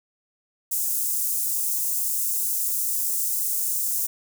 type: high-pass noise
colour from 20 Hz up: white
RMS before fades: -25 dBFS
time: 0.71-4.07 s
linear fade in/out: 10 ms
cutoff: 7100 Hz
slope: 24 dB/octave
effects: none